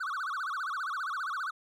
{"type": "tone with vibrato", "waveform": "triangle", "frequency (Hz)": 1301, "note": "E6", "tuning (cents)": -23, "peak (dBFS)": -30, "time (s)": [0, 1.51], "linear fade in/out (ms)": 10, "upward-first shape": "sine", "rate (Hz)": 15, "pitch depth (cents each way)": 290, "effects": []}